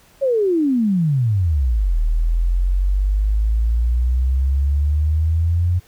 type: exponential two-way sweep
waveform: sine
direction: down then up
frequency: 565 to 38.85 to 89.9 Hz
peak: -14 dBFS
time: 0.21-5.8 s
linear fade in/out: 20 ms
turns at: 1.99 s
effects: pink hiss -52 dBFS RMS until 5.87 s